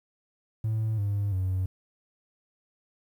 triangle tone with pitch steps, 110 / 101.45 / 93.57 Hz, A2 / G#2 / F#2, 0 / -40 / +20 cents, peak -22 dBFS, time 0.64-1.66 s, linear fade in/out 5 ms, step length 340 ms, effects tanh soft clip ceiling -20 dBFS + 10-bit

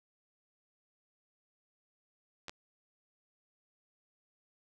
clicks, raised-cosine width 0.2 ms, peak -25 dBFS, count 2, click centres 2.483 / 2.495 s, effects none

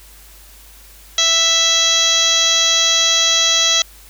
harmonic tone, 659.3 Hz, E5, in tune, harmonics 1 / 2 / 3 / 4 / 5 / 6 / 7 / 8 / 9 / 10, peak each -28 / -26 / -24 / -26 / -16 / -17 / -28 / -26 / -19 / -22 dBFS, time 1.18-3.82 s, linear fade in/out 2 ms, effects added 50 Hz sine -43 dBFS peak until 4.09 s + white hiss -44 dBFS RMS until 4.09 s

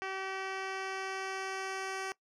10% pulse tone with low-pass filter sweep, 383.2 Hz, G4, 39 cents flat, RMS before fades -38 dBFS, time 0.02-2.12 s, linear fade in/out 0 ms, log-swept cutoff 3700 to 7600 Hz, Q 0.95, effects noise-tail reverb RT60 0.1 s tail -21 dB re dry

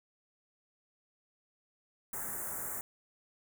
white band-stop noise, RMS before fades -39 dBFS, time 2.13-2.81 s, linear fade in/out 2 ms, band 1900 to 7100 Hz, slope 48 dB/octave, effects none

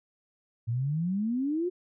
sine exponential sweep, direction up, 111.4 to 370 Hz, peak -26 dBFS, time 0.67-1.7 s, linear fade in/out 20 ms, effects none

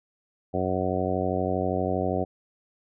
harmonic tone, 92.5 Hz, F#2, in tune, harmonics 1 / 2 / 3 / 4 / 5 / 6 / 7 / 8, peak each -32 / -32 / -32 / -32 / -32 / -32 / -32 / -32 dBFS, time 0.53-2.25 s, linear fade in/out 20 ms, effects none

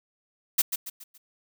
blue noise with echo, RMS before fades -20 dBFS, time 0.58-0.62 s, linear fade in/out 10 ms, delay 140 ms, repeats 4, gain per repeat -8 dB, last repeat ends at 1.18 s, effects none

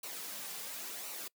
white noise with flanger, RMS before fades -43 dBFS, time 0.03-1.28 s, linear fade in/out 5 ms, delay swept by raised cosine 0.59 to 3.19 ms, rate 0.95 Hz, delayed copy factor -0.5, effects noise-tail reverb RT60 0.1 s tail -24 dB re dry + high-pass 200 Hz 12 dB/octave

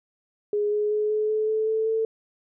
sine tone with pitch steps, 415.3 / 419.4 / 423.5 / 427.7 / 431.9 / 436.2 / 440.5 / 444.9 Hz, G#4 / G#4 / G#4 / A4 / A4 / A4 / A4 / A4, 0 / +17 / +34 / -49 / -32 / -15 / +2 / +19 cents, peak -21 dBFS, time 0.53-2.05 s, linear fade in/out 2 ms, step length 190 ms, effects none

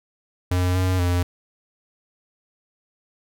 square tone with pitch steps, 90.3 / 92.4 / 88.5 Hz, F#2 / F#2 / F2, -42 / -2 / +23 cents, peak -19 dBFS, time 0.51-1.23 s, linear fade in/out 5 ms, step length 240 ms, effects none

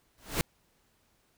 pink noise with exponential growth, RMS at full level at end -25 dBFS, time 0.18-0.41 s, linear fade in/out 0 ms, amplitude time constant 50 ms, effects pink hiss -70 dBFS RMS until 1.37 s

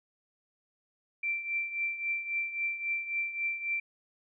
sine tone with tremolo, 2349 Hz, D7, in tune, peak -27 dBFS, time 1.23-3.8 s, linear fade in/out 5 ms, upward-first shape triangle, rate 3.7 Hz, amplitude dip 75%, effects none

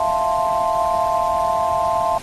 sine chord, F major seventh, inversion third, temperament equal, 659.3 / 698.5 / 880 / 1046.5 Hz, E5 / F5 / A5 / C6, 0 / 0 / 0 / 0 cents, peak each -22 dBFS, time 0-2.18 s, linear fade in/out 2 ms, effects pink hiss -37 dBFS RMS until 2.22 s + AAC 32 kbps

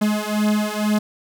45% pulse beating tone pair, 210.2 / 212.3 Hz, G#3 / G#3, +21 / +38 cents, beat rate 2.1 Hz, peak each -21 dBFS, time 0.01-0.99 s, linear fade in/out 10 ms, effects none

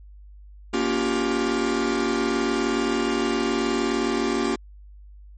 45% pulse chord, G half-diminished seventh, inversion first, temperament just, 235.2 / 282.2 / 352.8 / 392 Hz, Bb3 / Db4 / F4 / G4, +16 / +31 / +18 / 0 cents, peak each -27 dBFS, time 0.73-4.56 s, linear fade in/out 10 ms, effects added 50 Hz sine -42 dBFS peak until 5.37 s + MP3 32 kbps

